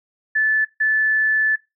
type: tone bursts at uneven times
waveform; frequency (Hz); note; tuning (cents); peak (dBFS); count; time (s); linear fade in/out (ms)
sine; 1743; A6; -17; -15; 2; 0.35-0.65 / 0.8-1.56; 10
effects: noise-tail reverb RT60 0.2 s tail -18 dB re dry